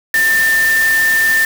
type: tone in noise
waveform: sine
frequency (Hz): 1791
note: A6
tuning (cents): +30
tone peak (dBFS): -10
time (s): 0.14-1.45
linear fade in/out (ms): 2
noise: white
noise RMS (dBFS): -22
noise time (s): 0.14-1.45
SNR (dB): +9
effects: none